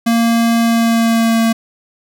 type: tone with pitch glide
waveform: square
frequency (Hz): 231.2 to 227.1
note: A#3 to A#3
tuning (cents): -14 to -45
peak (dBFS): -11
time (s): 0.06-1.53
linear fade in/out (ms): 10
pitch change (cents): -31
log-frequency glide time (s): 0.59-1.41
effects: none